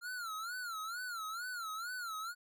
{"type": "tone with vibrato", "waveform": "square", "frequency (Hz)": 1382, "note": "F6", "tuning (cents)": -19, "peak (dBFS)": -40, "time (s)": [0.01, 2.35], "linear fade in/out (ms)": 50, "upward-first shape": "sine", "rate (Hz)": 2.2, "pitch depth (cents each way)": 150, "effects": []}